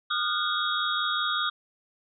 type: tone cluster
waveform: sine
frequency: 1222 / 1409 / 1494 / 3366 / 3730 Hz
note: D#6 / F6 / F#6 / G#7 / A#7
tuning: -32 / +15 / +16 / +23 / 0 cents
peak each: -29 / -31 / -36 / -32 / -31 dBFS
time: 0.1-1.5 s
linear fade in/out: 10 ms
effects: none